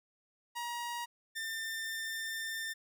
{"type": "tone pair in turn", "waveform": "sawtooth", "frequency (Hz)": [951, 1795.2], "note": ["A#5", "A6"], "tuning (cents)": [34, 34], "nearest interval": "major seventh", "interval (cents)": 1100, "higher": "second", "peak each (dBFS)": [-33, -33], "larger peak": "neither", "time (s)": [[0.55, 1.06], [1.35, 2.74]], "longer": "second", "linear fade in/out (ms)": 20, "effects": []}